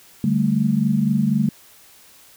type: chord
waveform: sine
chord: D suspended fourth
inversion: none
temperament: equal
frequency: 146.83 / 196 / 220 Hz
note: D3 / G3 / A3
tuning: 0 / 0 / 0 cents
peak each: -22 / -20 / -19 dBFS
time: 0.24-1.49 s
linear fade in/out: 2 ms
effects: white hiss -49 dBFS RMS until 2.36 s